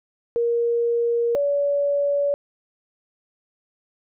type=tone pair in turn; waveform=sine; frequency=470 / 570.2 Hz; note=A#4 / C#5; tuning=+14 / +49 cents; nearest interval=minor third; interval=335 cents; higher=second; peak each=-18 dBFS; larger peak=neither; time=0.36-1.35 / 1.35-2.34 s; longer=neither; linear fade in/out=0 ms; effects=none